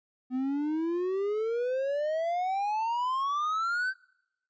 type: exponential sweep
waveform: triangle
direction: up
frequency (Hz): 250.3 to 1564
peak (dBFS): -25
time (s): 0.3-3.94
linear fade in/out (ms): 50
effects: noise-tail reverb RT60 0.9 s tail -26 dB re dry + resampled to 16000 Hz